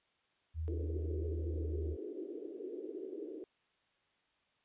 sine tone with pitch glide, 79.9 to 78.21 Hz, D#2 to D#2, +47 to +10 cents, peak -35 dBFS, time 0.54-1.97 s, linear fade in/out 50 ms, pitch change -37 cents, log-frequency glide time 1.3-1.86 s
white band-pass noise, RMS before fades -44 dBFS, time 0.68-3.44 s, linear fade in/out 0 ms, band 320 to 420 Hz, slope 48 dB/octave
effects white hiss -75 dBFS RMS until 4.64 s + resampled to 8000 Hz

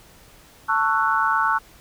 sine chord, F# minor seventh, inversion first, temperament just, 888 / 1110 / 1332 / 1480 Hz, A5 / C#6 / E6 / F#6, +16 / +2 / +18 / 0 cents, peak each -23 dBFS, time 0.68-1.59 s, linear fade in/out 20 ms, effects pink hiss -50 dBFS RMS until 1.8 s

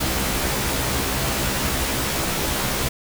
pink noise with comb filter, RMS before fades -23 dBFS, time 0-2.89 s, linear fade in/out 10 ms, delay 15 ms, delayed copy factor +0.8, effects none

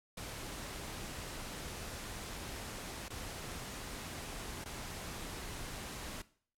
pink noise with dropouts, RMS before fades -44 dBFS, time 0.17-6.22 s, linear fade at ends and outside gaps 5 ms, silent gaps 3.084-3.102 / 4.642-4.657 s, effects noise-tail reverb RT60 0.5 s tail -18 dB re dry + low-pass 12000 Hz 12 dB/octave

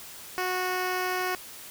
10% pulse tone with notch filter, 366.9 Hz, F#4, 15 cents flat, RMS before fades -29 dBFS, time 0.38-1.35 s, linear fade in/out 0 ms, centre 8000 Hz, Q 1.2, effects white hiss -44 dBFS RMS until 1.7 s

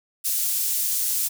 pink high-pass noise, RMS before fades -24 dBFS, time 0.24-1.29 s, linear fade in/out 20 ms, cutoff 8800 Hz, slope 12 dB/octave, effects none

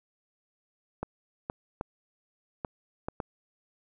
clicks, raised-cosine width 1 ms, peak -18 dBFS, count 6, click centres 1.03 / 1.499 / 1.811 / 2.648 / 3.085 / 3.202 s, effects none

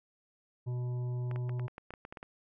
harmonic tone, 123.47 Hz, B2, in tune, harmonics 1 / 3 / 5 / 7 / 8, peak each -32 / -47 / -55 / -58 / -61 dBFS, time 0.66-1.68 s, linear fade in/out 20 ms
clicks, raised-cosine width 0.5 ms, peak -29 dBFS, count 12, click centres 1.313 / 1.36 / 1.494 / 1.596 / 1.681 / 1.781 / 1.906 / 1.938 / 2.051 / 2.125 / 2.172 / 2.229 s
effects none

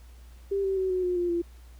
sine tone with pitch steps, 395.2 / 386 / 376.9 / 368.1 / 359.5 / 351.1 / 342.9 Hz, G4 / G4 / F#4 / F#4 / F#4 / F4 / F4, +14 / -27 / +32 / -9 / -50 / +9 / -32 cents, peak -24 dBFS, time 0.51-1.42 s, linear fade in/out 10 ms, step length 130 ms, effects added 60 Hz sine -46 dBFS peak until 1.79 s + pink hiss -60 dBFS RMS until 1.79 s

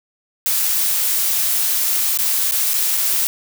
blue noise with dropouts, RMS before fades -18 dBFS, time 0.46-3.27 s, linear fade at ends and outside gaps 0 ms, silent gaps 2.174-2.188 / 2.511-2.521 / 2.735-2.74 / 2.97-2.974 s, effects none

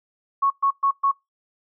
sine tone bursts, 1105 Hz, C#6, 6 cents flat, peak -16 dBFS, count 4, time 0.42-1.116 s, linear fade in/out 10 ms, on 84 ms, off 120 ms, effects noise-tail reverb RT60 0.2 s tail -24 dB re dry

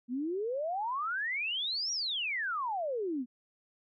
sine exponential two-way sweep, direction up then down, 233.1 to 5810 to 233.1 Hz, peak -31 dBFS, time 0.08-3.26 s, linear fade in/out 50 ms, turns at 1.92 s, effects none

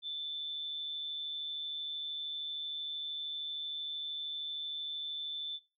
sine tone with amplitude modulation, 3520 Hz, A7, in tune, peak -34 dBFS, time 0.02-5.6 s, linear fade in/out 50 ms, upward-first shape sine, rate 153 Hz, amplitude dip 40%, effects noise-tail reverb RT60 0.3 s tail -22 dB re dry

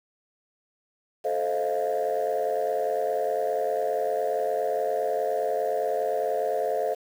sine chord, F dominant seventh, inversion first, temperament just, 436.5 / 523.8 / 628.6 / 698.5 Hz, A4 / C5 / Eb5 / F5, -14 / +2 / +18 / 0 cents, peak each -28 dBFS, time 1.24-6.95 s, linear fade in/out 20 ms, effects tanh soft clip ceiling -18 dBFS + 8-bit

